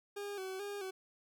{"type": "tone with vibrato", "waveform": "40% pulse", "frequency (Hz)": 392, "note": "G4", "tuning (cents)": 0, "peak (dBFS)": -39, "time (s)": [0.16, 0.91], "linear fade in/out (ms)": 10, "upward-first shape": "square", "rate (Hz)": 2.3, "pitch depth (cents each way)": 62, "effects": []}